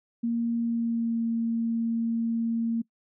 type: tone with pitch glide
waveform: sine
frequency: 233.1 to 229.6 Hz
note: A#3 to A#3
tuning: 0 to -26 cents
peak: -24 dBFS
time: 0.23-2.82 s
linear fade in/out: 10 ms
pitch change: -26 cents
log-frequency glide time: 0.58-1.25 s
effects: noise-tail reverb RT60 0.1 s tail -23 dB re dry